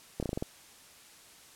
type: slowing click train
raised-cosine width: 2 ms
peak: -19 dBFS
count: 7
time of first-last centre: 0.2-0.425 s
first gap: 27 ms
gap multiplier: 1.13
effects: white hiss -55 dBFS RMS until 1.55 s + low-pass 11000 Hz 12 dB/octave